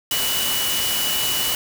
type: tone in noise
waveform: sine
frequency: 2949 Hz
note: F#7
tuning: 6 cents flat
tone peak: -24 dBFS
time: 0.11-1.55 s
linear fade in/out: 2 ms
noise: white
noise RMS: -23 dBFS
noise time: 0.11-1.55 s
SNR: -4 dB
effects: none